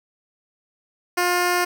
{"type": "tone", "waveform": "10% pulse", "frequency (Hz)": 355.2, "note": "F4", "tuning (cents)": 29, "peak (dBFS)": -10, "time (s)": [1.17, 1.65], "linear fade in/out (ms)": 10, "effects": []}